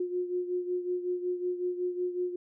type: beating tone pair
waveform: sine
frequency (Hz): 358 / 363.4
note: F4 / F#4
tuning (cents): +43 / -31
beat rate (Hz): 5.4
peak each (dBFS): -30 / -36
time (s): 0-2.36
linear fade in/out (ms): 5
effects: none